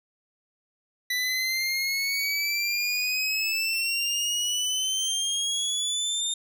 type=exponential sweep; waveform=25% pulse; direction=up; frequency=1975.5 to 3644 Hz; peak=-21 dBFS; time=1.1-6.34 s; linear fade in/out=5 ms; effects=none